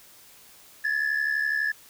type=tone pair together; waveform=sine; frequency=1688 / 1760 Hz; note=G#6 / A6; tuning=+28 / 0 cents; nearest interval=minor second; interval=72 cents; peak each=-24 dBFS; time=0.84-1.72 s; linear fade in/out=10 ms; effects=tanh soft clip ceiling -20 dBFS + white hiss -52 dBFS RMS until 1.89 s